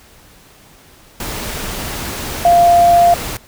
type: tone in noise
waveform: sine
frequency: 694 Hz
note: F5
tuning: 11 cents flat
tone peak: -6 dBFS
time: 2.45-3.14 s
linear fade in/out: 2 ms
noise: pink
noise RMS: -24 dBFS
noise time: 1.2-3.37 s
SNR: +15 dB
effects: pink hiss -45 dBFS RMS until 3.47 s